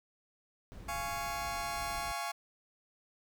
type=noise; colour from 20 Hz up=brown; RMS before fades=-47 dBFS; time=0.72-2.12 s; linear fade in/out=0 ms
type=chord; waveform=sawtooth; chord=Db major; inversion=first; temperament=just; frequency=693 / 831.5 / 1108.7 Hz; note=F5 / Ab5 / Db6; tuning=-14 / +2 / 0 cents; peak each=-36 dBFS; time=0.88-2.32 s; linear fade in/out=10 ms
effects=none